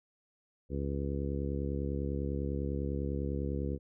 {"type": "harmonic tone", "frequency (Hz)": 70, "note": "C#2", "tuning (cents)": 18, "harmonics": [1, 2, 3, 4, 5, 6, 7], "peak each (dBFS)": [-35, -38, -40, -41, -42, -43, -43], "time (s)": [0.69, 3.79], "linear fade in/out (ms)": 50, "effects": []}